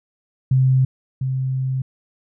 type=tone pair in turn; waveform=sine; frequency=130.81 / 131.32 Hz; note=C3 / C3; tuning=0 / +7 cents; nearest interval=unison; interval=7 cents; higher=second; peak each=-12 / -19 dBFS; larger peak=first; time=0.51-0.85 / 1.21-1.82 s; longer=second; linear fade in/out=5 ms; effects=none